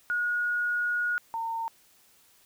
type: tone pair in turn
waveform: sine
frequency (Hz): 1446 / 910.9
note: F#6 / A#5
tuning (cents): -40 / -40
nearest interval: minor sixth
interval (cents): 800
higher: first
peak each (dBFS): -25 / -29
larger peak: first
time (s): 0.1-1.18 / 1.34-1.68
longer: first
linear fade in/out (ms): 0
effects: white hiss -61 dBFS RMS until 2.45 s